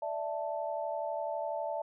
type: chord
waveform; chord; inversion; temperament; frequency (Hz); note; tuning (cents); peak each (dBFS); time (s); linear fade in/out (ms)
sine; D suspended second; none; equal; 587.3 / 659.3 / 880; D5 / E5 / A5; 0 / 0 / 0; -37 / -36 / -38; 0.02-1.82; 5
effects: none